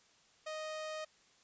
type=tone; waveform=sawtooth; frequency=622.3 Hz; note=D#5; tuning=in tune; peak=-36 dBFS; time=0.46-1.05 s; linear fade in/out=10 ms; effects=white hiss -67 dBFS RMS until 1.43 s + resampled to 16000 Hz